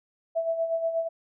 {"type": "tone with tremolo", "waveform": "sine", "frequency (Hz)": 659.3, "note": "E5", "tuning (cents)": 0, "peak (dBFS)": -22, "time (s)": [0.35, 1.09], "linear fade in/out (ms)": 20, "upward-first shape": "sine", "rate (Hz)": 8.3, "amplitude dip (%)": 60, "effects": []}